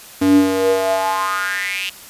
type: tone with high-pass filter sweep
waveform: square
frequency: 95 Hz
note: F#2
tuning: 46 cents sharp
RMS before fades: -17 dBFS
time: 0.21-1.9 s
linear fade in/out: 10 ms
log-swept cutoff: 230 to 2900 Hz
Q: 6.1
effects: white hiss -39 dBFS RMS until 2.09 s + resampled to 32000 Hz